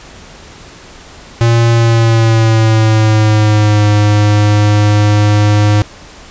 square tone with pitch glide, 116.54 to 104.43 Hz, A#2 to G#2, 0 to +10 cents, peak -7 dBFS, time 1.41-5.82 s, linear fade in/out 0 ms, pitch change -190 cents, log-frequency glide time 1.71-3.86 s, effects pink hiss -35 dBFS RMS until 6.3 s + resampled to 16000 Hz

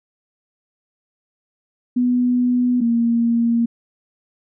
sine tone pair in turn, 246.9 / 233.3 Hz, B3 / A#3, 0 / +2 cents, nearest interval minor second, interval 98 cents, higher first, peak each -14 dBFS, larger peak neither, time 1.96-2.81 / 2.81-3.66 s, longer neither, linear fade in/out 10 ms, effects none

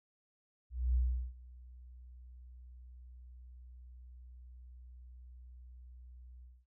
sine tone with ADSR envelope, 61.74 Hz, B1, in tune, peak -26 dBFS, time 0.7-6.66 s, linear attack 250 ms, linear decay 380 ms, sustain -24 dB, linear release 230 ms, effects none

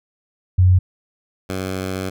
sine / 10% pulse tone pair in turn, 91.7 / 94.17 Hz, F#2 / F#2, -15 / +31 cents, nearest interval unison, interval 46 cents, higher second, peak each -9 / -15 dBFS, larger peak first, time 0.58-0.79 / 1.49-2.1 s, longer second, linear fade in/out 10 ms, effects none

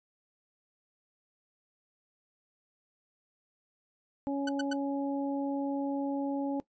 harmonic tone, 278.8 Hz, C#4, 10 cents sharp, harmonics 1 / 2 / 3, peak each -30 / -37 / -40 dBFS, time 4.27-6.6 s, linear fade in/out 0 ms
sawtooth tone bursts, 1501 Hz, F#6, 24 cents sharp, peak -29 dBFS, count 3, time 4.47-4.733 s, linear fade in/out 5 ms, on 21 ms, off 100 ms
effects noise-tail reverb RT60 0.1 s tail -18 dB re dry + resampled to 16000 Hz

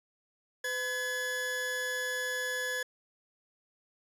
40% pulse tone pair together, 505.4 / 1700 Hz, B4 / G#6, +40 / +40 cents, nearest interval octave + major sixth, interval 2100 cents, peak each -37 / -32 dBFS, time 0.64-2.83 s, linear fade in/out 5 ms, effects resampled to 32000 Hz

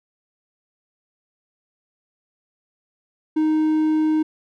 triangle tone, 311.1 Hz, D#4, in tune, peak -14 dBFS, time 3.36-4.23 s, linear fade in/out 10 ms, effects none

